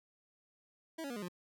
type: tone with pitch steps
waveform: 25% pulse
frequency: 324 / 278.8 / 239.9 / 206.5 / 177.69 Hz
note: E4 / C#4 / A#3 / G#3 / F3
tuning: -30 / +10 / +50 / -10 / +30 cents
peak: -36 dBFS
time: 0.98-1.285 s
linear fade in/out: 10 ms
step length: 61 ms
effects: none